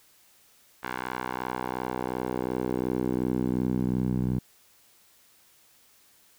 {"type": "tone with band-pass filter sweep", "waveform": "10% pulse", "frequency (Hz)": 62.8, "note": "B1", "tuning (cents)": 30, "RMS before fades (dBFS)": -29, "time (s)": [0.83, 4.39], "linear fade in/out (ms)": 5, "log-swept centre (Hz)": [1400, 150], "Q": 1.3, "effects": ["white hiss -60 dBFS RMS until 6.38 s"]}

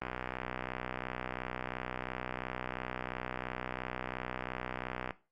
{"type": "click train", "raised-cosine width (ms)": 0.5, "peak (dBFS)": -21, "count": 321, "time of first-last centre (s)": [0.02, 5.107], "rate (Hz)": 62.9, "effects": ["noise-tail reverb RT60 0.3 s tail -17 dB re dry", "Opus 24 kbps"]}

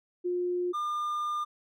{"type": "tone pair in turn", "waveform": ["sine", "triangle"], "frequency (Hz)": [356.3, 1204], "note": ["F4", "D6"], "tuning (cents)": [35, 43], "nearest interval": "octave + major sixth", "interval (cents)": 2108, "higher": "second", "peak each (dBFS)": -27, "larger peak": "neither", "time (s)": [[0.24, 0.73], [0.73, 1.45]], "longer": "second", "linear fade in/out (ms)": 20, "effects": []}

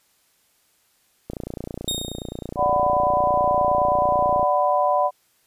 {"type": "click train", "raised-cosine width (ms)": 2, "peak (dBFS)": -17, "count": 93, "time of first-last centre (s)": [1.3, 4.429], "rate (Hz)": 29.4}
{"type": "tone with exponential decay", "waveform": "sawtooth", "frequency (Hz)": 3707, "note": "A#7", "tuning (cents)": -10, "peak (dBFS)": -18, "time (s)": [1.88, 2.48], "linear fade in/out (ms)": 2, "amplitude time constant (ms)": 130}
{"type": "chord", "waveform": "sine", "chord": "B minor", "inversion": "first", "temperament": "equal with one note detuned", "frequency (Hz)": [587.3, 740, 998.7], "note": ["D5", "F#5", "B5"], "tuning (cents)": [0, 0, 19], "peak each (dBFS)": -21, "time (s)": [2.56, 5.11], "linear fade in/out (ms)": 50}
{"effects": ["white hiss -63 dBFS RMS until 5.46 s", "resampled to 32000 Hz"]}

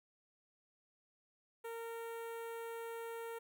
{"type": "tone with notch filter", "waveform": "sawtooth", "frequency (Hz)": 460, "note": "A#4", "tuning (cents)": -23, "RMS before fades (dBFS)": -45, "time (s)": [1.64, 3.39], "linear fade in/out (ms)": 10, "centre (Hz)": 5000, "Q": 0.56, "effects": []}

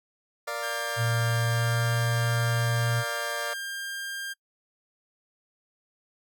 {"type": "chord", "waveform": "20% pulse", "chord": "Bb major", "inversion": "none", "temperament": "equal", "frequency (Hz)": [466.2, 587.3, 698.5], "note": ["Bb4", "D5", "F5"], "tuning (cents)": [0, 0, 0], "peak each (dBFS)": [-33, -28, -32], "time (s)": [0.47, 3.54], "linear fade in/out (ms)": 10}
{"type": "tone", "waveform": "sawtooth", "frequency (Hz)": 1600, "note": "G6", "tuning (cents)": 35, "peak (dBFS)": -29, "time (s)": [0.62, 4.34], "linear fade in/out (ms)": 20}
{"type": "tone with pitch glide", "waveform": "sine", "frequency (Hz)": [116.54, 118.85], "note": ["A#2", "A#2"], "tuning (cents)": [0, 34], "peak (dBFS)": -24, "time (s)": [0.96, 3.04], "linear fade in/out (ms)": 50, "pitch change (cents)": 34, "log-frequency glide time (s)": [1.45, 1.84]}
{"effects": ["noise-tail reverb RT60 0.1 s tail -24 dB re dry"]}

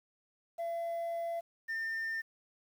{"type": "tone pair in turn", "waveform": "sine", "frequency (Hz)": [676, 1804.7], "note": ["E5", "A6"], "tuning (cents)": [43, 43], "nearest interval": "octave + perfect fourth", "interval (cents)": 1700, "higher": "second", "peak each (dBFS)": [-31, -31], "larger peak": "neither", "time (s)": [[0.58, 1.41], [1.68, 2.22]], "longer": "first", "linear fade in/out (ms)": 20, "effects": ["tanh soft clip ceiling -33 dBFS", "10-bit"]}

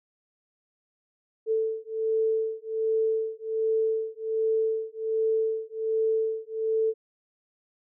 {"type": "beating tone pair", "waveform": "sine", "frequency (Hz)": [442, 443.3], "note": ["A4", "A4"], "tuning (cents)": [8, 13], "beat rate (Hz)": 1.3, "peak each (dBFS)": -27, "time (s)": [1.46, 6.94], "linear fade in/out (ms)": 50, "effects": []}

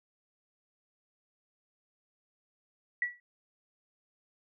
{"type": "tone with exponential decay", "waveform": "sine", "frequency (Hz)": 1943, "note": "B6", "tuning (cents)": -29, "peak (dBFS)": -24, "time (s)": [3.02, 3.2], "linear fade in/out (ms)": 2, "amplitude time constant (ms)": 38, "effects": []}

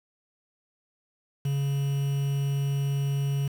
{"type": "tone with quantisation", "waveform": "triangle", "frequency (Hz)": 139.7, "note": "C#3", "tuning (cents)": 14, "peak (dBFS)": -22, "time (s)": [1.45, 3.48], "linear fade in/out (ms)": 5, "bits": 7, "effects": []}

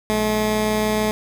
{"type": "tone pair together", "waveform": "15% pulse", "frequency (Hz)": [60.2, 214.3], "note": ["B1", "A3"], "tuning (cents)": [-44, -45], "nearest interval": "octave + minor seventh", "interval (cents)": 2199, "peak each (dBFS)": [-24, -12], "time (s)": [0.1, 1.11], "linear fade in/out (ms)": 0, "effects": []}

